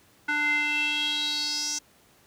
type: tone with band-pass filter sweep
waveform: square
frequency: 296.3 Hz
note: D4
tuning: 15 cents sharp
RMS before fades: -27 dBFS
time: 0.28-1.79 s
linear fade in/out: 10 ms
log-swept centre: 1700 to 6100 Hz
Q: 5.8
effects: pink hiss -59 dBFS RMS until 2.26 s + high-pass 80 Hz 12 dB/octave